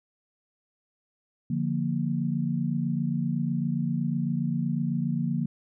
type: chord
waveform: sine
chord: Bb major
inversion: first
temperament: equal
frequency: 146.83 / 174.61 / 233.1 Hz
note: D3 / F3 / Bb3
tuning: 0 / 0 / 0 cents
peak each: -29 dBFS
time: 1.5-5.46 s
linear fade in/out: 5 ms
effects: none

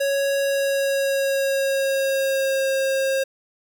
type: tone with pitch glide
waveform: square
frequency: 554.4 to 536.8 Hz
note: C#5 to C5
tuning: 0 to +44 cents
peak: -20 dBFS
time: 0-3.24 s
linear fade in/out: 10 ms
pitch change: -56 cents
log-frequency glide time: 0.4-2.68 s
effects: none

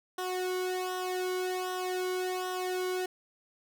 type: tone with flanger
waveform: sawtooth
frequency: 367.4 Hz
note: F#4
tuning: 12 cents flat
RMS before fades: -33 dBFS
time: 0.18-3.06 s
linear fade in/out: 5 ms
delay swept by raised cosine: 0.43 to 1.16 ms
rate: 1.3 Hz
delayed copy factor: -0.85
effects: none

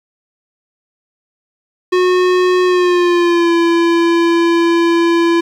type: tone with pitch glide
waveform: square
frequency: 364.3 to 337.9 Hz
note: F#4 to E4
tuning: -27 to +43 cents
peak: -10 dBFS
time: 1.92-5.41 s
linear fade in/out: 10 ms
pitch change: -130 cents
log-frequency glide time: 2.65-3.53 s
effects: low-pass 4000 Hz 12 dB/octave + 7-bit

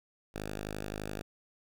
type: tone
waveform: 5% pulse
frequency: 51.7 Hz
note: G#1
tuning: 7 cents flat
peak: -26 dBFS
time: 0.34-1.22 s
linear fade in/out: 10 ms
effects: none

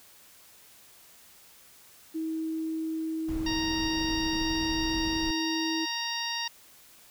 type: tone with pitch glide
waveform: sine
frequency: 320 to 322 Hz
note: D#4 to E4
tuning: +49 to -41 cents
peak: -29 dBFS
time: 2.14-5.86 s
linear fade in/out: 20 ms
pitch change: +10 cents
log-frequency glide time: 3.88-5.6 s
type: noise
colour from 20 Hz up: brown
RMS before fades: -37 dBFS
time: 3.28-5.31 s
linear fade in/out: 5 ms
type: harmonic tone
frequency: 932.3 Hz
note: A#5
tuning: in tune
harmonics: 1 / 2 / 3 / 4 / 5 / 6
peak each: -37 / -37 / -37 / -37 / -37 / -37 dBFS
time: 3.46-6.48 s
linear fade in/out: 5 ms
effects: white hiss -55 dBFS RMS until 7.1 s

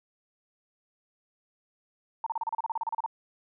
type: tone bursts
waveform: sine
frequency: 909 Hz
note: A#5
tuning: 44 cents flat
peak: -27 dBFS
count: 15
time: 2.24-3.062 s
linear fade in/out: 2 ms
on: 24 ms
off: 33 ms
effects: none

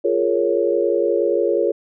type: chord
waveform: sine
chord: Bb minor seventh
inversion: second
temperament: equal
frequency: 349.2 / 415.3 / 466.2 / 554.4 Hz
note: F4 / Ab4 / Bb4 / Db5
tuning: 0 / 0 / 0 / 0 cents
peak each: -21 dBFS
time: 0.04-1.72 s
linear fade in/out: 10 ms
effects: none

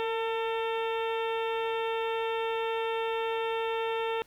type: harmonic tone with a mistuned harmonic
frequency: 449.1 Hz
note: A4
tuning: 35 cents sharp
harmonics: 1 / 2 / 3 / 4 / 5 / 6 / 7 / 8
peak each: -30 / -34 / -40 / -43 / -45 / -41 / -46 / -46 dBFS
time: 0-4.22 s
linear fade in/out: 0 ms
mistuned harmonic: 1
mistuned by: +23 cents
effects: pink hiss -61 dBFS RMS until 4.26 s

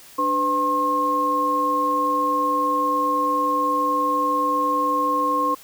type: tone cluster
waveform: sine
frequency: 295.1 / 504 / 1072 Hz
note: D4 / B4 / C6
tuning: +8 / +35 / +42 cents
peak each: -27 / -27 / -19 dBFS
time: 0.18-5.55 s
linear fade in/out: 10 ms
effects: white hiss -46 dBFS RMS until 5.63 s

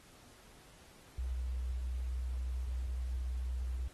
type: tone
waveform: sine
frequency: 62.6 Hz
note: B1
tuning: 24 cents sharp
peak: -34 dBFS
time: 1.18-3.88 s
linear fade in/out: 5 ms
effects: pink hiss -60 dBFS RMS until 3.93 s + AAC 32 kbps

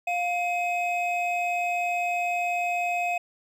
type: tone pair together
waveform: triangle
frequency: 705 / 2541 Hz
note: F5 / D#7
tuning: +16 / +36 cents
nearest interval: octave + minor seventh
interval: 2220 cents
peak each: -24 / -27 dBFS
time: 0.07-3.18 s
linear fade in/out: 5 ms
effects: none

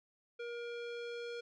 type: tone with low-pass filter sweep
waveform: square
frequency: 473.8 Hz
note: A#4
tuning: 28 cents sharp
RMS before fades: -43 dBFS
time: 0.39-1.41 s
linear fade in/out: 10 ms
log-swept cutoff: 2800 to 4200 Hz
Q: 1.4
effects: none

